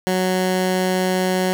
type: tone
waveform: 15% pulse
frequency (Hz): 185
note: F#3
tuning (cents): 0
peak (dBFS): -11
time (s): 0.07-1.53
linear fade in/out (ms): 0
effects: none